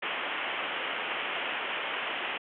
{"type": "low-pass noise", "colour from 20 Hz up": "white", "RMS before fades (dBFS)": -33, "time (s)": [0.02, 2.38], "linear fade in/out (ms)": 10, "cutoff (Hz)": 3200, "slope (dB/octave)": 96, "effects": ["high-pass 400 Hz 12 dB/octave"]}